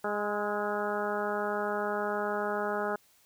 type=harmonic tone with a mistuned harmonic; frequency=206.7 Hz; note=G#3; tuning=8 cents flat; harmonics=1 / 2 / 3 / 4 / 5 / 6 / 7 / 8; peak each=-39 / -34 / -35 / -36 / -41 / -38 / -38 / -44 dBFS; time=0.04-2.96 s; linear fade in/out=5 ms; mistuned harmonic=6; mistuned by=+35 cents; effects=white hiss -64 dBFS RMS until 3.25 s